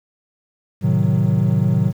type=chord; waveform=triangle; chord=A diminished seventh; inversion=none; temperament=equal; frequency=110 / 130.81 / 155.56 / 185 Hz; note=A2 / C3 / Eb3 / Gb3; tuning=0 / 0 / 0 / 0 cents; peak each=-17 dBFS; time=0.81-1.93 s; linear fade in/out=50 ms; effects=tanh soft clip ceiling -4 dBFS + 8-bit